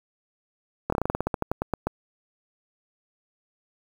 slowing click train, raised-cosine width 1 ms, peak -10 dBFS, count 16, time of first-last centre 0.9-1.87 s, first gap 24 ms, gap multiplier 1.13, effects 7-bit

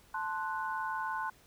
sine chord, F# diminished, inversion first, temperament equal, 880 / 1046.5 / 1480 Hz, A5 / C6 / F#6, 0 / 0 / 0 cents, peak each -37 / -37 / -38 dBFS, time 0.14-1.3 s, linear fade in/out 5 ms, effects pink hiss -62 dBFS RMS until 1.46 s

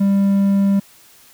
triangle tone, 197.8 Hz, G3, 16 cents sharp, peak -10 dBFS, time 0-0.8 s, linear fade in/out 10 ms, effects white hiss -48 dBFS RMS until 1.33 s

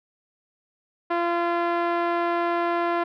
5% pulse tone with low-pass filter, 343.3 Hz, F4, 30 cents flat, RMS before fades -24 dBFS, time 1.1-3.04 s, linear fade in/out 10 ms, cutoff 1000 Hz, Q 0.87, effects none

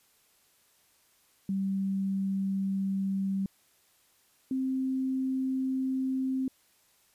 sine tone pair in turn, 194 / 262.5 Hz, G3 / C4, -18 / +6 cents, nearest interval perfect fourth, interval 524 cents, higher second, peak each -27 dBFS, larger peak neither, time 1.49-3.46 / 4.51-6.48 s, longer neither, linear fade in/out 2 ms, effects white hiss -66 dBFS RMS until 7.14 s + resampled to 32000 Hz

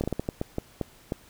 slowing click train, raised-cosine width 2 ms, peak -14 dBFS, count 10, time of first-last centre 0.01-1.121 s, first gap 28 ms, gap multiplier 1.35, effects pink hiss -55 dBFS RMS until 1.29 s

